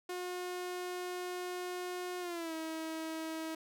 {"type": "tone with pitch glide", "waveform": "sawtooth", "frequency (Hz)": [360, 320.7], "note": ["F#4", "E4"], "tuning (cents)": [-47, -48], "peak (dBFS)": -34, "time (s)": [0.09, 3.55], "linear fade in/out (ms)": 5, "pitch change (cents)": -201, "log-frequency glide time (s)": [2.2, 2.54], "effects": []}